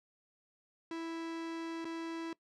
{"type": "tone with dropouts", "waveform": "45% pulse", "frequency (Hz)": 329.6, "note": "E4", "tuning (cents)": 0, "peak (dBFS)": -38, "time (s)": [0.91, 2.33], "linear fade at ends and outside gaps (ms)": 2, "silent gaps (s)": [1.846, 1.852], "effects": ["noise-tail reverb RT60 0.1 s tail -21 dB re dry", "low-pass 5000 Hz 12 dB/octave"]}